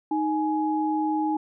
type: tone pair together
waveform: sine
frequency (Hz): 311.1 / 838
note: D#4 / G#5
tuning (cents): 0 / +15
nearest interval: octave + perfect fourth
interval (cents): 1715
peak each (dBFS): -24 / -26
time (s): 0.11-1.37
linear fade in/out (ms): 5
effects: none